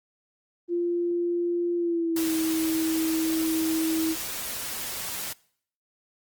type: tone with pitch glide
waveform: sine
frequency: 346.8 to 321.7 Hz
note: F4 to E4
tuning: -12 to -42 cents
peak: -23 dBFS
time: 0.68-4.16 s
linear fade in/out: 50 ms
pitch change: -130 cents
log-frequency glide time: 1.76-2.31 s
type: noise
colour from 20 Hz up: white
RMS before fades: -33 dBFS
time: 2.16-5.33 s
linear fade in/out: 5 ms
effects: noise-tail reverb RT60 0.6 s tail -23 dB re dry + Opus 24 kbps